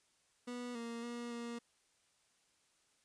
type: tone with pitch steps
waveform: 30% pulse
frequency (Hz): 244.5 / 233 / 238.5 / 235.8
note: B3 / A#3 / A#3 / A#3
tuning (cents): -17 / -1 / +40 / +20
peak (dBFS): -39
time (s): 0.47-1.59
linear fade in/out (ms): 10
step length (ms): 280
effects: white hiss -74 dBFS RMS until 3.04 s + resampled to 22050 Hz